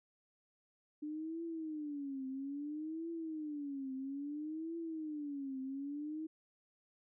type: tone with vibrato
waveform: sine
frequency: 296.6 Hz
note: D4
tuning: 17 cents sharp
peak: -39 dBFS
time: 1.02-6.27 s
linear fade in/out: 10 ms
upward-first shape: triangle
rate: 0.6 Hz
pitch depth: 220 cents each way
effects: none